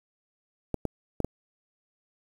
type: clicks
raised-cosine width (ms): 2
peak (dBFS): -14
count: 4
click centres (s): 0.743 / 0.853 / 1.203 / 1.246
effects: 8-bit